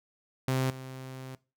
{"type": "tone with level steps", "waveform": "sawtooth", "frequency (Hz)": 130.81, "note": "C3", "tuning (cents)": 0, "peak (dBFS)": [-22, -36], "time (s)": [0.48, 1.35], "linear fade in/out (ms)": 2, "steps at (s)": 0.7, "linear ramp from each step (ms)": 5, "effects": ["noise-tail reverb RT60 0.3 s tail -20 dB re dry"]}